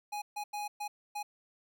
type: tone bursts at uneven times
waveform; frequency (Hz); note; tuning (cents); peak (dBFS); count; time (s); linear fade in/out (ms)
square; 830.6; G#5; 0; -36; 5; 0.12-0.22 / 0.36-0.44 / 0.53-0.68 / 0.8-0.88 / 1.15-1.23; 10
effects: none